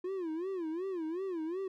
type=tone with vibrato; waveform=triangle; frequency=349.2 Hz; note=F4; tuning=in tune; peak=-32 dBFS; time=0.04-1.68 s; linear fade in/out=5 ms; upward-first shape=sine; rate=2.7 Hz; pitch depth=190 cents each way; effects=none

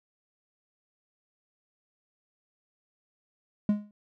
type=tone with exponential decay; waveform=triangle; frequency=207.7 Hz; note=G#3; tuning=in tune; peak=-16 dBFS; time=3.69-3.91 s; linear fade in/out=2 ms; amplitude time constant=47 ms; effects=none

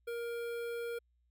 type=tone with notch filter; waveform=square; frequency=470 Hz; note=A#4; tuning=14 cents sharp; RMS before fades=-39 dBFS; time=0.07-0.99 s; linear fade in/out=10 ms; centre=6200 Hz; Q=0.63; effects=added 60 Hz sine -70 dBFS peak until 1.3 s

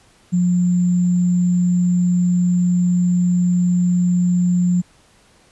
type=tone with sample-and-hold; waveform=sine; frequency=177.6 Hz; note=F3; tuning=29 cents sharp; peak=-13 dBFS; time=0.32-4.82 s; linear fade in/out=20 ms; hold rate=7350 Hz; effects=pink hiss -53 dBFS RMS until 5.51 s + resampled to 24000 Hz

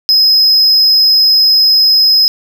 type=tone; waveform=triangle; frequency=5090 Hz; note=D#8; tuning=39 cents sharp; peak=-4 dBFS; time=0.09-2.28 s; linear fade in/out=0 ms; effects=none

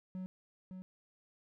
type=tone with echo; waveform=triangle; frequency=185.6 Hz; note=F#3; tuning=6 cents sharp; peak=-37 dBFS; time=0.15-0.26 s; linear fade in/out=0 ms; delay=560 ms; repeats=1; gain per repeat=-5 dB; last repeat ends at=0.82 s; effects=none

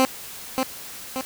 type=tone with echo; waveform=15% pulse; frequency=261.6 Hz; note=C4; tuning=in tune; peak=-9 dBFS; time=0-0.05 s; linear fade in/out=0 ms; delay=580 ms; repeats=2; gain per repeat=-5 dB; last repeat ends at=1.21 s; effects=white hiss -38 dBFS RMS until 1.25 s

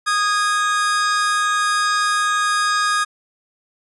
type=tone pair together; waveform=45% pulse; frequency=1237.8 / 1650 Hz; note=D#6 / G#6; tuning=-9 / -12 cents; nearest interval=perfect fourth; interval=497 cents; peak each=-18 / -21 dBFS; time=0.06-3.05 s; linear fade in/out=20 ms; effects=resampled to 24000 Hz

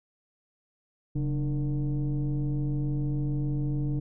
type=tone with frequency modulation; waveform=sine; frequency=138.59 Hz; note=C#3; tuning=in tune; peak=-24 dBFS; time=1.15-4 s; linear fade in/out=10 ms; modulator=162 Hz; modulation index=0.87; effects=tanh soft clip ceiling -22 dBFS

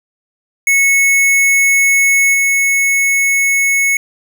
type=tone with level steps; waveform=square; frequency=2200 Hz; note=C#7; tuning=14 cents flat; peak=-9 / -11 dBFS; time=0.67-3.97 s; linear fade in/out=2 ms; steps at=2.33 s; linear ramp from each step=20 ms; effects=none

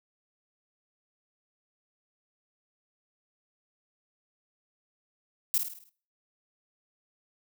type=noise with echo; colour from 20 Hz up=violet; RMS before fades=-25 dBFS; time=5.54-5.58 s; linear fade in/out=0 ms; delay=52 ms; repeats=6; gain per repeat=-6 dB; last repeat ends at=5.892 s; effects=noise-tail reverb RT60 0.4 s tail -17 dB re dry

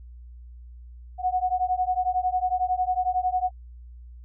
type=beating tone pair; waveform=sine; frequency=729 / 740 Hz; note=F#5 / F#5; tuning=-26 / 0 cents; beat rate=11 Hz; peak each=-25 / -25 dBFS; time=1.18-3.51 s; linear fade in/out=50 ms; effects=added 60 Hz sine -41 dBFS peak until 4.24 s

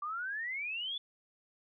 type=exponential sweep; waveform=sine; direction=up; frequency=1160 to 3502 Hz; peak=-35 dBFS; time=0.02-0.98 s; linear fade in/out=5 ms; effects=none

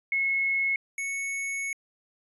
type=tone pair in turn; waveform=sine / square; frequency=2181 / 2210 Hz; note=C#7 / C#7; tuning=-29 / -6 cents; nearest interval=unison; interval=23 cents; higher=second; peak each=-23 / -30 dBFS; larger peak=first; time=0.12-0.76 / 0.98-1.73 s; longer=second; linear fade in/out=2 ms; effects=resampled to 32000 Hz

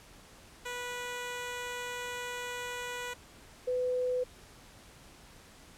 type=tone pair in turn; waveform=10% pulse / sine; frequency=490.1 / 501.3 Hz; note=B4 / B4; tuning=-13 / +26 cents; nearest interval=unison; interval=39 cents; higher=second; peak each=-28 dBFS; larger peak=neither; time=0.65-3.14 / 3.67-4.24 s; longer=first; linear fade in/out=10 ms; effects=pink hiss -55 dBFS RMS until 5.77 s + low-pass 11000 Hz 12 dB/octave

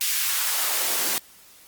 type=noise with high-pass filter sweep; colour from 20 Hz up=white; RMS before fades=-24 dBFS; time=0.01-1.18 s; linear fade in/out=0 ms; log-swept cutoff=2600 to 210 Hz; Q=1; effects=white hiss -51 dBFS RMS until 1.67 s + Opus 32 kbps

